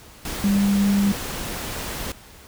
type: tone in noise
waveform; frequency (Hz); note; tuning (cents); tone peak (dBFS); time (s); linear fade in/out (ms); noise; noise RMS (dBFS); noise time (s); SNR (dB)
sine; 200.1; G3; +36; -16; 0.44-1.12; 2; pink; -30; 0.25-2.12; +11
effects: pink hiss -46 dBFS RMS until 2.47 s